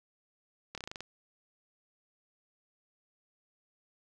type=slowing click train; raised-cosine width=0.2 ms; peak=-23 dBFS; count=8; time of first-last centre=0.75-1.006 s; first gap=27 ms; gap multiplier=1.1; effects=none